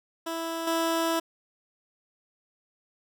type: tone with level steps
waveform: 15% pulse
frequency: 329.6 Hz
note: E4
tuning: in tune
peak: -24 / -18 dBFS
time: 0.26-1.2 s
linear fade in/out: 10 ms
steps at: 0.67 s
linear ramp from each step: 5 ms
effects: none